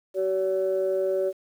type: tone pair together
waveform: sine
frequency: 379.8 / 569 Hz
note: F#4 / C#5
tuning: +45 / +45 cents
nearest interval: perfect fifth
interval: 700 cents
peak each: -24 dBFS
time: 0.14-1.33 s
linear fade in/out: 50 ms
effects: tanh soft clip ceiling -16 dBFS + 9-bit